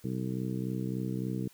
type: harmonic tone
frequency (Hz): 63.5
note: B1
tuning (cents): +49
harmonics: 2 / 3 / 4 / 5 / 6 / 7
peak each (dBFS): -35 / -35 / -40 / -39 / -45 / -44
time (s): 0.04-1.48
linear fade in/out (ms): 5
effects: white hiss -60 dBFS RMS until 1.53 s